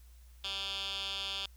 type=tone with band-pass filter; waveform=10% pulse; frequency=196 Hz; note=G3; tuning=in tune; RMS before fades=-38 dBFS; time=0.44-1.46 s; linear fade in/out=2 ms; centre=3600 Hz; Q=6.4; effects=added 60 Hz sine -53 dBFS peak until 1.56 s + white hiss -67 dBFS RMS until 1.56 s